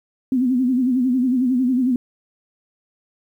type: tone with vibrato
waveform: sine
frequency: 253.4 Hz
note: B3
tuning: 45 cents sharp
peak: -15 dBFS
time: 0.32-1.96 s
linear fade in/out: 2 ms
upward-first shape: sine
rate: 11 Hz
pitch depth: 87 cents each way
effects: 9-bit